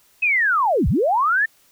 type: linear two-way sweep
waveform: sine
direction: down then up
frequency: 2600 to 46.47 to 1821 Hz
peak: -15 dBFS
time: 0.22-1.46 s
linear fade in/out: 10 ms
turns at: 0.88 s
effects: white hiss -57 dBFS RMS until 1.71 s